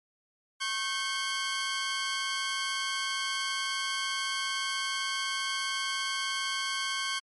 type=tone pair together; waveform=15% pulse; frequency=1092.4 / 1549 Hz; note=C#6 / G6; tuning=-26 / -21 cents; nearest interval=tritone; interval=605 cents; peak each=-26 dBFS; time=0.6-7.2 s; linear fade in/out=20 ms; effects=MP3 48 kbps